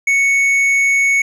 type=tone with tanh clipping; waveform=sine; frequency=2217 Hz; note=C#7; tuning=in tune; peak=-12 dBFS; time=0.07-1.22 s; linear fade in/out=5 ms; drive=7 dB; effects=none